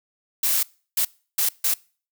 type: noise bursts at uneven times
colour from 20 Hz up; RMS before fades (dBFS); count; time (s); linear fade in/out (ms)
blue; -21; 4; 0.43-0.63 / 0.97-1.05 / 1.38-1.49 / 1.64-1.74; 5
effects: noise-tail reverb RT60 0.4 s tail -24 dB re dry